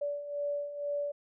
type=beating tone pair; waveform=sine; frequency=576 / 578.1 Hz; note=D5 / D5; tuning=-34 / -27 cents; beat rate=2.1 Hz; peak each=-39 / -33 dBFS; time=0.01-1.12 s; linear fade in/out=10 ms; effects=none